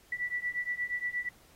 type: beating tone pair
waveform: sine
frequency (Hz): 1956 / 1964.5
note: B6 / B6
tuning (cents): -17 / -10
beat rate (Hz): 8.5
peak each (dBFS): -35 / -34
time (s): 0.12-1.29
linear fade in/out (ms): 5
effects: pink hiss -61 dBFS RMS until 1.55 s + AAC 48 kbps